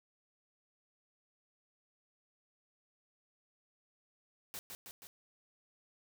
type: noise with echo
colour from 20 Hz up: white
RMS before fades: -44 dBFS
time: 4.54-4.59 s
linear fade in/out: 0 ms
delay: 160 ms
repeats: 3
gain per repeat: -3 dB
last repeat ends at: 5.07 s
effects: none